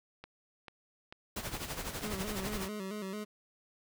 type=click train; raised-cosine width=0.3 ms; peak=-30 dBFS; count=6; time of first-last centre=0.24-2.452 s; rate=2.26 Hz
type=noise with tremolo; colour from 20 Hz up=pink; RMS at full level=-37 dBFS; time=1.36-2.68 s; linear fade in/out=5 ms; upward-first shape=sine; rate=12 Hz; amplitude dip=65%
type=tone with vibrato; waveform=25% pulse; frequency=200.8 Hz; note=G3; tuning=42 cents sharp; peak=-34 dBFS; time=2.02-3.25 s; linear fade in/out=20 ms; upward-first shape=square; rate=4.5 Hz; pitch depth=88 cents each way
effects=none